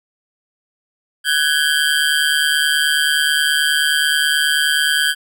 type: ring-modulated tone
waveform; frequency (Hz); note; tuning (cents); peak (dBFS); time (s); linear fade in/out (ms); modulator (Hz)
25% pulse; 1582; G6; +15; -7; 1.24-5.15; 50; 74.7
effects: none